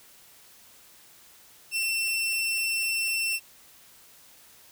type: tone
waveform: sawtooth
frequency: 2696 Hz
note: E7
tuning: 38 cents sharp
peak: -22 dBFS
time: 1.71-3.4 s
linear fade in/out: 50 ms
effects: white hiss -54 dBFS RMS until 4.71 s